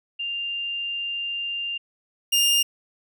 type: tone pair in turn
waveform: sine / sawtooth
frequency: 2794 / 2812 Hz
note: F7 / F7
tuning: 0 / +11 cents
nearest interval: unison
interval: 11 cents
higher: second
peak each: -26 / -14 dBFS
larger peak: second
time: 0.19-1.78 / 2.32-2.63 s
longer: first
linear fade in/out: 10 ms
effects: none